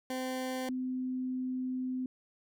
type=tone pair in turn; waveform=20% pulse / sine; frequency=257.8 / 255.9 Hz; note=C4 / C4; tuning=-26 / -38 cents; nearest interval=unison; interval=12 cents; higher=first; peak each=-29 / -32 dBFS; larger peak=first; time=0.1-0.69 / 0.69-2.06 s; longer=second; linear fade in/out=2 ms; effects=none